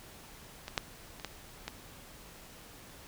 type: clicks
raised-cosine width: 0.2 ms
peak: -22 / -11 / -29 / -19 / -19 dBFS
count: 5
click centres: 0.681 / 0.778 / 1.198 / 1.247 / 1.68 s
effects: pink hiss -52 dBFS RMS until 3.07 s

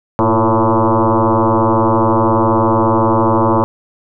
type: tone with frequency modulation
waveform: sine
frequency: 329.6 Hz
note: E4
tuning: in tune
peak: -9 dBFS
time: 0.19-3.64 s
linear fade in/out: 0 ms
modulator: 112 Hz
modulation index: 7
effects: none

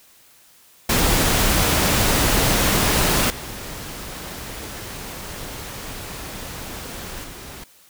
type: noise with level steps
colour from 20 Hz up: pink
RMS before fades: -18 / -33 / -37 dBFS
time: 0.89-7.64 s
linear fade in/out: 5 ms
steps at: 3.3 / 7.24 s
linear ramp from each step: 2 ms
effects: white hiss -52 dBFS RMS until 7.89 s

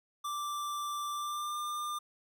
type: tone with pitch glide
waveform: square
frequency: 1174.7 to 1199.4 Hz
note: D6 to D6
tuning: 0 to +36 cents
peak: -35 dBFS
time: 0.24-1.99 s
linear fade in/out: 10 ms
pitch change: +36 cents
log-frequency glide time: 1.13-1.58 s
effects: none

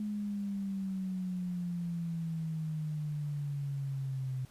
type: exponential sweep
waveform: sine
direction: down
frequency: 211.1 to 128.7 Hz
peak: -33 dBFS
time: 0-4.45 s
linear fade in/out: 2 ms
effects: pink hiss -61 dBFS RMS until 4.5 s + resampled to 32000 Hz

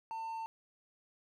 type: tone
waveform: triangle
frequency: 899 Hz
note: A5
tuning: 37 cents sharp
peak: -36 dBFS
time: 0.11-0.46 s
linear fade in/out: 0 ms
effects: none

